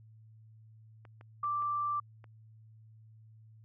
clicks, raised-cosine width 0.5 ms, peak -39 dBFS, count 5, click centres 1.052 / 1.211 / 1.443 / 1.623 / 2.242 s
sine tone, 1174.7 Hz, D6, in tune, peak -30 dBFS, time 1.43-2 s, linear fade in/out 5 ms
effects added 110 Hz sine -54 dBFS peak until 3.64 s

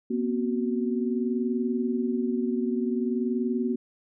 sine tone cluster, 238.4 / 258.9 / 373 Hz, A#3 / C4 / F#4, +39 / -18 / +14 cents, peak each -26 / -31 / -30 dBFS, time 0.1-3.76 s, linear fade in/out 10 ms, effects none

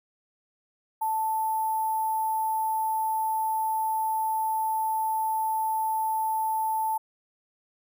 sine tone with sample-and-hold, 880 Hz, A5, in tune, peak -24 dBFS, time 1.01-6.98 s, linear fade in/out 10 ms, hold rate 11025 Hz, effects none

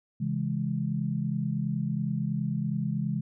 sine chord, C# minor, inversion none, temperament equal with one note detuned, 135.5 / 164.81 / 207.7 Hz, C#3 / E3 / G#3, -39 / 0 / 0 cents, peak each -31 dBFS, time 0.2-3.21 s, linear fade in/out 10 ms, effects none

